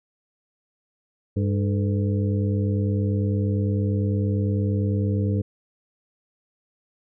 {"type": "harmonic tone with a mistuned harmonic", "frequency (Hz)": 100, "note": "G2", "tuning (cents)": 35, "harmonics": [1, 2, 3, 4, 5], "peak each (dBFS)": [-21, -27, -31, -33, -35], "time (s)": [1.36, 5.42], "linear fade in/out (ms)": 10, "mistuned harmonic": 4, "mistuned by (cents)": 130, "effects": []}